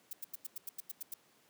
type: noise bursts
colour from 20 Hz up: violet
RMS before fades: -41 dBFS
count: 10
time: 0.11-1.14 s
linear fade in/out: 5 ms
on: 22 ms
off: 90 ms
effects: pink hiss -67 dBFS RMS until 1.49 s + high-pass 200 Hz 12 dB/octave